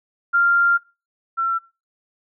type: tone pair in turn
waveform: sine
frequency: 1392 / 1351.6 Hz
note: F6 / E6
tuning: -6 / +43 cents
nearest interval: minor second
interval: 51 cents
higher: first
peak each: -13 / -18 dBFS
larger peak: first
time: 0.33-0.78 / 1.37-1.59 s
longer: first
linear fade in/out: 20 ms
effects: noise-tail reverb RT60 0.3 s tail -22 dB re dry